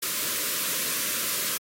white band-stop noise, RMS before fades -28 dBFS, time 0.02-1.58 s, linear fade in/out 10 ms, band 640 to 980 Hz, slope 96 dB/octave, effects high-pass 150 Hz 12 dB/octave + AAC 48 kbps

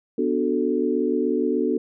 sine chord, B minor seventh, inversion none, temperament equal, 246.9 / 293.7 / 370 / 440 Hz, B3 / D4 / F#4 / A4, 0 / 0 / 0 / 0 cents, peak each -25 dBFS, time 0.18-1.78 s, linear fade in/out 5 ms, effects none

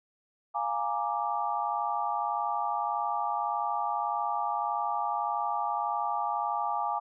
sine chord, Bb dominant seventh, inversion second, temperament equal, 698.5 / 830.6 / 932.3 / 1174.7 Hz, F5 / Ab5 / Bb5 / D6, 0 / 0 / 0 / 0 cents, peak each -35 / -31 / -35 / -33 dBFS, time 0.54-7 s, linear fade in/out 20 ms, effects none

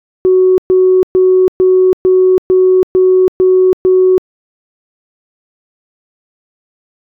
sine tone bursts, 371.4 Hz, F#4, 7 cents sharp, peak -4 dBFS, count 9, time 0.25-4.18 s, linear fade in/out 0 ms, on 330 ms, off 120 ms, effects tanh soft clip ceiling 0 dBFS

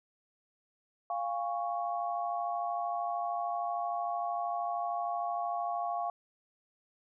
sine chord, Db major, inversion first, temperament equal with one note detuned, 698.5 / 811.6 / 1108.7 Hz, F5 / Ab5 / Db6, 0 / -40 / 0 cents, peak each -33 / -38 / -38 dBFS, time 1.1-6.1 s, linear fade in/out 2 ms, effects none

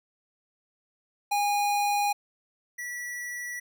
square tone pair in turn, 819 / 1947.9 Hz, G#5 / B6, -24 / -24 cents, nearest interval octave + minor third, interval 1500 cents, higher second, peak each -24 / -34 dBFS, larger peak first, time 1.31-2.13 / 2.78-3.6 s, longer neither, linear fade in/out 10 ms, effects none

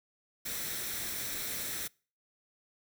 white noise with comb filter, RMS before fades -37 dBFS, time 0.45-1.88 s, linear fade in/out 10 ms, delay 0.52 ms, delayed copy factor +0.5, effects noise-tail reverb RT60 0.4 s tail -26 dB re dry

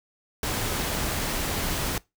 pink noise, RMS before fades -28 dBFS, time 0.43-1.98 s, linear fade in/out 2 ms, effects noise-tail reverb RT60 0.2 s tail -22 dB re dry

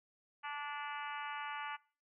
harmonic tone, 291.2 Hz, D4, 15 cents flat, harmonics 3 / 4 / 5 / 6 / 7 / 8 / 9 / 10, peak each -44 / -46 / -48 / -50 / -51 / -52 / -53 / -54 dBFS, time 0.43-1.77 s, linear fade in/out 20 ms, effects noise-tail reverb RT60 0.4 s tail -22 dB re dry

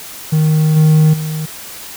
triangle tone with level steps, 155.56 Hz, D#3, in tune, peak -7 / -4 / -16 dBFS, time 0.32-1.46 s, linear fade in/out 10 ms, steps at 0.76 / 1.13 s, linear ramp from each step 10 ms, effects white hiss -31 dBFS RMS until 1.96 s

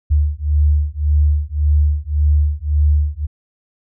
sine beating tone pair, 73.42 / 75.22 Hz, D2 / D2, 0 / +42 cents, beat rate 1.8 Hz, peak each -15 dBFS, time 0.1-3.27 s, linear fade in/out 20 ms, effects none

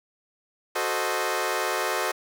15% pulse chord, F# diminished seventh, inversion none, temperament equal, 370 / 440 / 523.3 / 622.3 Hz, F#4 / A4 / C5 / Eb5, 0 / 0 / 0 / 0 cents, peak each -24 dBFS, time 0.75-2.12 s, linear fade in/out 10 ms, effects none

